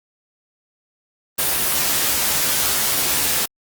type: noise with comb filter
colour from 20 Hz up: white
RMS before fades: -19 dBFS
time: 1.38-3.46 s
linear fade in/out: 10 ms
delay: 14 ms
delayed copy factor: +0.65
effects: Opus 32 kbps